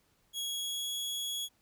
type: tone with pitch glide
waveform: sawtooth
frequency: 3322 to 3345 Hz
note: G#7 to G#7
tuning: 0 to +12 cents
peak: -31 dBFS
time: 0.33-1.49 s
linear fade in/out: 50 ms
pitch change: +12 cents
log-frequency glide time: 0.46-0.94 s
effects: pink hiss -71 dBFS RMS until 1.61 s